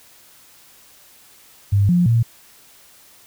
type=tone with pitch steps; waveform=sine; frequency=100.3 / 176.2 / 115.9 Hz; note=G2 / F3 / A#2; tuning=+40 / +16 / -10 cents; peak=-12 dBFS; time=1.72-2.23 s; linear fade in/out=10 ms; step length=170 ms; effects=white hiss -49 dBFS RMS until 3.26 s